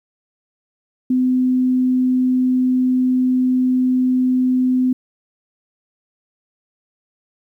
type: tone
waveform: sine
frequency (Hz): 254.6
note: C4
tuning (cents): -47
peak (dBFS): -13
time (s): 1.1-4.93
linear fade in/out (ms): 5
effects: 9-bit